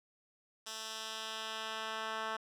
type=tone with band-pass filter sweep; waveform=10% pulse; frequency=220.4 Hz; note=A3; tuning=3 cents sharp; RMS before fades=-41 dBFS; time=0.66-2.37 s; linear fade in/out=10 ms; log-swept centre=5700 to 1600 Hz; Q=1; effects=none